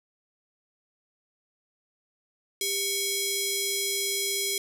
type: ring-modulated tone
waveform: 10% pulse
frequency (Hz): 1837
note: A#6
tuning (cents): -26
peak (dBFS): -14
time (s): 2.61-4.58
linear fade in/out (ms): 2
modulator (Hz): 1440
effects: none